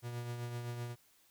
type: tone with tremolo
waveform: 45% pulse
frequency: 120 Hz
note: B2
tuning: 49 cents flat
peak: -37 dBFS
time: 0.02-0.96 s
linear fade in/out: 50 ms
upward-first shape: triangle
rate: 7.8 Hz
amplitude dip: 45%
effects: white hiss -68 dBFS RMS until 1.3 s